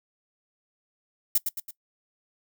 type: noise with echo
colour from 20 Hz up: violet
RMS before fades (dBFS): -21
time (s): 1.35-1.38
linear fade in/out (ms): 5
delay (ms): 110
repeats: 3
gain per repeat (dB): -6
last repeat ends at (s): 1.71
effects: noise-tail reverb RT60 0.1 s tail -20 dB re dry